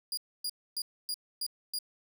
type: tone bursts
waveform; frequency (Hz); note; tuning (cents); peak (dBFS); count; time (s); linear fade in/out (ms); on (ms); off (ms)
sawtooth; 4846; D#8; -47; -29; 6; 0.12-1.788; 2; 53; 270
effects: none